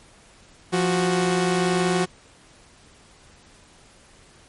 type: tone pair together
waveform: sawtooth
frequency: 174.75 / 370 Hz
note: F3 / F#4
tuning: +1 / 0 cents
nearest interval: octave + minor second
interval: 1299 cents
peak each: -18 dBFS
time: 0.72-2.06 s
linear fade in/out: 20 ms
effects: pink hiss -52 dBFS RMS until 4.48 s + MP3 48 kbps